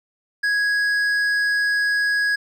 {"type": "tone with hard clipping", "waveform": "triangle", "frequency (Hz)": 1661.2, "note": "G#6", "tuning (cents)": 0, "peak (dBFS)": -19, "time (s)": [0.43, 2.36], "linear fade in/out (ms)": 10, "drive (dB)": 10, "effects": []}